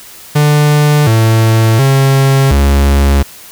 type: tone with pitch steps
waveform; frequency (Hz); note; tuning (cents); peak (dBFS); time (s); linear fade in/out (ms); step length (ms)
45% pulse; 148.4 / 111.9 / 135.7 / 69.8; D3 / A2 / C#3 / C#2; +18 / +30 / -36 / +13; -6; 0.35-3.23; 10; 720
effects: white hiss -34 dBFS RMS until 3.51 s